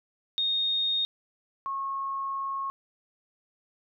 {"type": "tone pair in turn", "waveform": "sine", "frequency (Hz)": [3700, 1090.5], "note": ["A#7", "C#6"], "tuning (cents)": [-14, -29], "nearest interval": "octave + major sixth", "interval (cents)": 2115, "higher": "first", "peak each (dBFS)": [-24, -29], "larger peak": "first", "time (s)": [[0.38, 1.05], [1.66, 2.7]], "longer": "second", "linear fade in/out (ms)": 0, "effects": []}